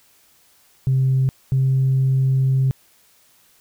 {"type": "tone pair in turn", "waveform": "sine", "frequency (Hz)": [132, 132.73], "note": ["C3", "C3"], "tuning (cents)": [16, 25], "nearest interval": "unison", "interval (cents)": 9, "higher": "second", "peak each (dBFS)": -13, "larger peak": "neither", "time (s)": [[0.87, 1.29], [1.52, 2.71]], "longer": "second", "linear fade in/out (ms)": 0, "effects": ["tanh soft clip ceiling -11 dBFS", "white hiss -56 dBFS RMS until 3.6 s"]}